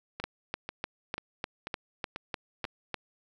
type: two click trains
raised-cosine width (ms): 0.3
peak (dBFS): -16 / -20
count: 10 / 6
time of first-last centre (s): 0.24-2.943 / 0.2-2.651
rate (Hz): 3.33 / 2.04
effects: none